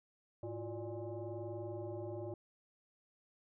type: tone with frequency modulation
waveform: sine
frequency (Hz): 126.9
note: B2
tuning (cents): +47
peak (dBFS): -40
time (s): 0.43-2.34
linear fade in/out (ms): 2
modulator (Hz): 233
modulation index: 2.3
effects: none